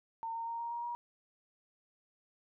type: tone with pitch steps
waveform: sine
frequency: 910 / 918.4 / 927 / 935.6 / 944.3 / 953 Hz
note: A#5 / A#5 / A#5 / A#5 / A#5 / A#5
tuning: -42 / -26 / -10 / +6 / +22 / +38 cents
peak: -36 dBFS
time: 0.23-0.95 s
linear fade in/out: 0 ms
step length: 120 ms
effects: none